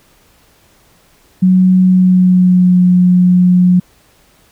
sine tone with pitch glide, 185 to 180.25 Hz, F#3 to F#3, 0 to -45 cents, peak -5 dBFS, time 1.42-3.8 s, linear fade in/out 10 ms, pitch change -45 cents, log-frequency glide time 1.82-2.83 s, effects pink hiss -50 dBFS RMS until 4.51 s

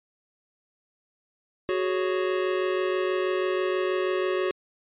square chord, F# suspended second, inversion none, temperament just, 370 / 416.2 / 555 Hz, F#4 / G#4 / C#5, 0 / +4 / +2 cents, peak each -26 / -32 / -32 dBFS, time 1.69-4.51 s, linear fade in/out 0 ms, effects resampled to 8000 Hz

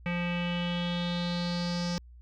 square tone with low-pass filter sweep, 174.61 Hz, F3, in tune, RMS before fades -31 dBFS, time 0.06-1.98 s, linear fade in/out 0 ms, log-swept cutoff 2400 to 5400 Hz, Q 5.3, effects added 60 Hz sine -48 dBFS peak until 2.21 s

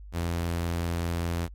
sawtooth tone, 85.1 Hz, F2, 44 cents flat, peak -23 dBFS, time 0.12-1.49 s, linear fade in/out 50 ms, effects added 50 Hz sine -41 dBFS peak until 1.54 s + MP3 64 kbps

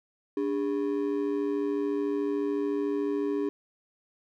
triangle ring-modulated tone, 348.6 Hz, F4, 3 cents flat, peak -21 dBFS, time 0.37-3.49 s, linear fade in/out 0 ms, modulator 56.9 Hz, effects none

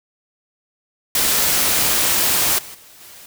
white noise with level steps, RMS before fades -17 / -36 / -45 / -41 dBFS, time 1.15-3.26 s, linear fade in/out 2 ms, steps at 2.58 / 2.74 / 3 s, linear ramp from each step 10 ms, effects none

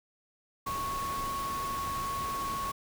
sine tone in noise, 1105 Hz, C#6, 6 cents flat, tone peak -32 dBFS, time 0.66-2.72 s, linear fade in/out 10 ms, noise pink, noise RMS -40 dBFS, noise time 0.66-2.72 s, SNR +5 dB, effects none

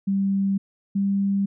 sine tone pair in turn, 196 / 197.82 Hz, G3 / G3, 0 / +16 cents, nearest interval unison, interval 16 cents, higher second, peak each -19 dBFS, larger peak neither, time 0.07-0.58 / 0.95-1.46 s, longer neither, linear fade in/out 10 ms, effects none

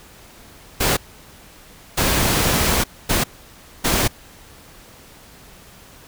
pink noise bursts at uneven times, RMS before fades -18 dBFS, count 4, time 0.8-0.97 / 1.97-2.84 / 3.09-3.24 / 3.84-4.08 s, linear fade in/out 10 ms, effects pink hiss -45 dBFS RMS until 6.07 s

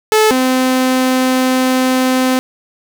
sawtooth tone pair in turn, 433.2 / 257.6 Hz, A4 / C4, -27 / -27 cents, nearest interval major sixth, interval 900 cents, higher first, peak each -4 / -7 dBFS, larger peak first, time 0.12-0.31 / 0.31-2.39 s, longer second, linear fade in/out 0 ms, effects none

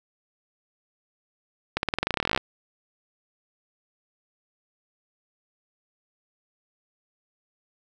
accelerating click train, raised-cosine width 0.3 ms, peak -7 dBFS, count 20, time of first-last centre 1.77-2.376 s, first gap 61 ms, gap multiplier 0.92, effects none

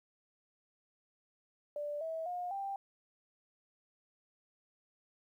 sine tone with pitch steps, 587.3 / 647.9 / 714.7 / 788.5 Hz, D5 / E5 / F5 / G5, 0 / -30 / +40 / +10 cents, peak -36 dBFS, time 1.76-2.76 s, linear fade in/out 2 ms, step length 250 ms, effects 12-bit

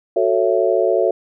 sine chord, F# minor seventh, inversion none, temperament just, 370 / 444 / 555 / 666 Hz, F#4 / A4 / C#5 / E5, 0 / +16 / +2 / +18 cents, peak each -19 dBFS, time 0.16-1.11 s, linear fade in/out 5 ms, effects none

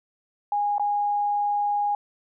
sine tone with dropouts, 822 Hz, G#5, 18 cents flat, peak -21 dBFS, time 0.52-1.95 s, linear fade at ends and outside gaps 2 ms, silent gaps 0.782-0.796 s, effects none

